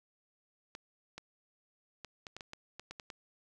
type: clicks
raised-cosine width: 0.2 ms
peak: -27 dBFS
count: 11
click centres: 0.751 / 1.18 / 2.047 / 2.268 / 2.366 / 2.408 / 2.534 / 2.796 / 2.91 / 2.998 / 3.102 s
effects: none